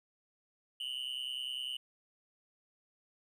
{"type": "tone with amplitude modulation", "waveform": "triangle", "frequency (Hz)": 2960, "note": "F#7", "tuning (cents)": 0, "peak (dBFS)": -31, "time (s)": [0.8, 1.77], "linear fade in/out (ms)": 5, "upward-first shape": "sine", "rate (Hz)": 130, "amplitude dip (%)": 100, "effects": []}